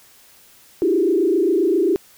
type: tone with frequency modulation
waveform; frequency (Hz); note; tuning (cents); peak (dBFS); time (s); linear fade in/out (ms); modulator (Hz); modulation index
sine; 360; F#4; -47; -14; 0.82-1.96; 0; 27.5; 1.7
effects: white hiss -50 dBFS RMS until 2.17 s